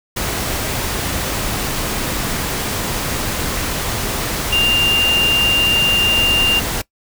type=tone in noise; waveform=sine; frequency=2794 Hz; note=F7; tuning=in tune; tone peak=-12 dBFS; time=4.52-6.6 s; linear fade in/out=10 ms; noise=pink; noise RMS=-21 dBFS; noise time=0.16-6.82 s; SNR=+6 dB; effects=noise-tail reverb RT60 0.1 s tail -21 dB re dry